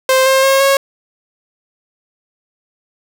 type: tone with pitch steps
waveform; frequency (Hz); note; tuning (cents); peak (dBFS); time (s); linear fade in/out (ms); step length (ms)
sawtooth; 523.3 / 531.5 / 539.9 / 548.4; C5 / C5 / C#5 / C#5; 0 / +27 / -46 / -19; -5; 0.09-0.77; 2; 170
effects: none